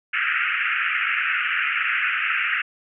pink band-pass noise, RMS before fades -23 dBFS, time 0.13-2.62 s, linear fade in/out 10 ms, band 1300 to 2800 Hz, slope 96 dB/octave, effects none

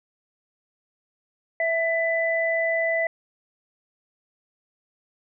sine tone pair together, 659.3 / 1994.6 Hz, E5 / B6, 0 / +17 cents, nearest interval octave + perfect fifth, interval 1917 cents, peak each -23 / -24 dBFS, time 1.6-3.07 s, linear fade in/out 2 ms, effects none

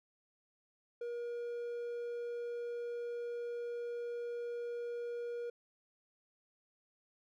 triangle tone, 476.2 Hz, A#4, 37 cents sharp, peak -36 dBFS, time 1.01-5.5 s, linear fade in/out 5 ms, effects none

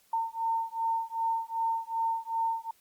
sine beating tone pair, 907 / 909.6 Hz, A#5 / A#5, -48 / -43 cents, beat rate 2.6 Hz, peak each -31 dBFS, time 0.13-2.71 s, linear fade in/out 5 ms, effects white hiss -65 dBFS RMS until 2.8 s + Opus 48 kbps

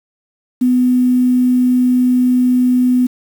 sine tone with quantisation, 250.2 Hz, B3, 23 cents sharp, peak -9 dBFS, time 0.61-3.07 s, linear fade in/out 10 ms, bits 6, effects none

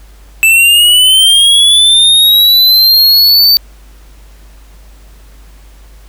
square linear sweep, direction up, 2632 to 4598 Hz, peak -4 dBFS, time 0.43-3.57 s, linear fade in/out 0 ms, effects added 50 Hz sine -34 dBFS peak until 6.08 s + pink hiss -45 dBFS RMS until 6.08 s

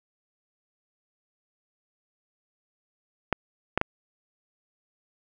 clicks, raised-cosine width 0.5 ms, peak -7 dBFS, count 3, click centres 3.327 / 3.776 / 3.814 s, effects none

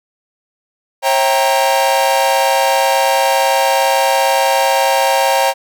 45% pulse chord, C# diminished seventh, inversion none, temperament equal with one note detuned, 541.4 / 659.3 / 784 / 932.3 Hz, C#5 / E5 / G5 / Bb5, -41 / 0 / 0 / 0 cents, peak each -16 / -21 / -16 / -16 dBFS, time 1.02-5.54 s, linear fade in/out 50 ms, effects none

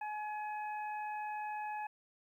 harmonic tone, 846 Hz, G#5, 32 cents sharp, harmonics 1 / 2 / 3, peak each -38 / -48 / -50 dBFS, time 0.01-1.87 s, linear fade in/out 5 ms, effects 12-bit

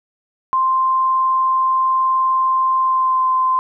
sine tone with pitch glide, 1046.5 to 1036.3 Hz, C6 to C6, 0 to -17 cents, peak -13 dBFS, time 0.53-3.59 s, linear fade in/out 0 ms, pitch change -17 cents, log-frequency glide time 2.79-3.26 s, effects none

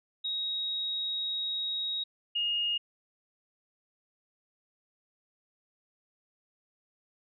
sine tone pair in turn, 3788 / 2852 Hz, A#7 / F7, +27 / +36 cents, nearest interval perfect fourth, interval 491 cents, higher first, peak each -30 / -27 dBFS, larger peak second, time 0.24-2.04 / 2.35-2.78 s, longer first, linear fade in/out 10 ms, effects none

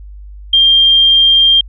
sine tone, 3192 Hz, G7, 31 cents sharp, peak -5 dBFS, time 0.53-1.61 s, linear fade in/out 5 ms, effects added 50 Hz sine -29 dBFS peak until 1.68 s

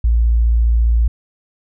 sine tone, 57.4 Hz, A#1, 26 cents flat, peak -10 dBFS, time 0.04-1.08 s, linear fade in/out 5 ms, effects none

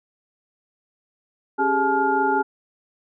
sine tone cluster, 274 / 395.7 / 421 / 859 / 1410 Hz, C#4 / G4 / G#4 / A5 / F6, -20 / +16 / +24 / -42 / +16 cents, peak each -27 / -24 / -29 / -20 / -25 dBFS, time 1.58-2.43 s, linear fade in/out 20 ms, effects none

